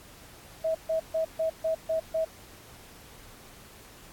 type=tone bursts; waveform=sine; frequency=644 Hz; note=E5; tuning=41 cents flat; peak=-24 dBFS; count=7; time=0.64-2.25 s; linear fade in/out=10 ms; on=110 ms; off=140 ms; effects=pink hiss -51 dBFS RMS until 4.12 s + AAC 64 kbps